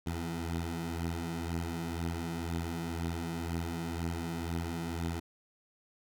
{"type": "beating tone pair", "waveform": "15% pulse", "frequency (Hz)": [82.41, 84.41], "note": ["E2", "E2"], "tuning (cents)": [0, 42], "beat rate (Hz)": 2, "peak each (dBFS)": [-33, -29], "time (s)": [0.06, 5.2], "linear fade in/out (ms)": 10, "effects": []}